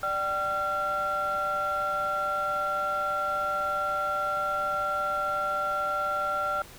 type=tone cluster; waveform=sine; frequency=592 / 770 / 1371 Hz; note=D5 / G5 / F6; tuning=+14 / -31 / -32 cents; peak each=-31 / -33 / -26 dBFS; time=0.03-6.62 s; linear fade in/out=2 ms; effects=tanh soft clip ceiling -21 dBFS + pink hiss -48 dBFS RMS until 6.78 s